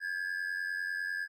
triangle ring-modulated tone, 1661.2 Hz, G#6, in tune, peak -28 dBFS, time 0-1.28 s, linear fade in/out 50 ms, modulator 45 Hz, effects none

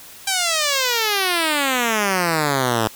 5% pulse exponential sweep, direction down, 793 to 106.7 Hz, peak -6 dBFS, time 0.27-2.88 s, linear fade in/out 5 ms, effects white hiss -41 dBFS RMS until 2.95 s

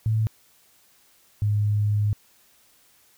sine tone pair in turn, 110 / 104.25 Hz, A2 / G#2, 0 / +7 cents, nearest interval minor second, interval 93 cents, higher first, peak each -19 dBFS, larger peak neither, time 0.06-0.27 / 1.42-2.13 s, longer second, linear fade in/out 0 ms, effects white hiss -59 dBFS RMS until 3.17 s

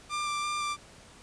sawtooth tone with vibrato, 1186 Hz, D6, 17 cents sharp, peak -26 dBFS, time 0.09-0.77 s, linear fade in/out 50 ms, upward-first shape square, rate 2.9 Hz, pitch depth 9 cents each way, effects pink hiss -53 dBFS RMS until 1.22 s + resampled to 22050 Hz

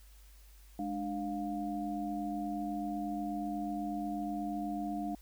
sine tone cluster, 208.9 / 297.1 / 705 Hz, G#3 / D4 / F5, +10 / +20 / +16 cents, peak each -39 / -37 / -39 dBFS, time 0.79-5.15 s, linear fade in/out 2 ms, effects added 50 Hz sine -54 dBFS peak until 5.21 s + white hiss -64 dBFS RMS until 5.21 s

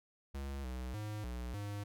square tone with pitch steps, 68.9 / 63.1 / 106 / 61 / 102.4 Hz, C#2 / B1 / G#2 / B1 / G#2, -10 / +38 / +36 / -21 / -24 cents, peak -40 dBFS, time 0.34-1.84 s, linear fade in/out 10 ms, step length 300 ms, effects none

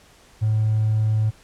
triangle tone with hard clipping, 108.5 Hz, A2, 24 cents flat, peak -17 dBFS, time 0.41-1.31 s, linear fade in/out 20 ms, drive 3 dB, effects pink hiss -52 dBFS RMS until 1.43 s + low-pass 10000 Hz 12 dB/octave

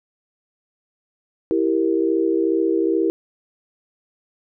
sine chord, E diminished, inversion none, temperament equal, 329.6 / 392 / 466.2 Hz, E4 / G4 / Bb4, 0 / 0 / 0 cents, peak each -19 / -21 / -23 dBFS, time 1.51-3.1 s, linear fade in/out 0 ms, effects none

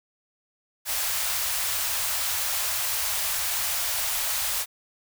white band-stop noise, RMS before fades -27 dBFS, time 0.85-4.66 s, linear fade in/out 50 ms, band 100 to 610 Hz, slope 24 dB/octave, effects none

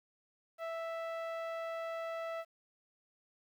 sawtooth tone with low-pass filter, 659.3 Hz, E5, in tune, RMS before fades -40 dBFS, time 0.58-2.45 s, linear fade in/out 50 ms, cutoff 2100 Hz, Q 0.74, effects 11-bit

